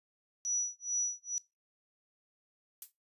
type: tone with tremolo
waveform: sine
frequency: 5880 Hz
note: F#8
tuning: 12 cents flat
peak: -29 dBFS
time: 0.45-1.38 s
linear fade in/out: 0 ms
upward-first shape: sine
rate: 2.3 Hz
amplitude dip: 100%
type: noise with exponential decay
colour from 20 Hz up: violet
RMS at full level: -37 dBFS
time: 2.82-2.92 s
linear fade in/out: 2 ms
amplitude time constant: 21 ms
effects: noise-tail reverb RT60 0.2 s tail -19 dB re dry + resampled to 32000 Hz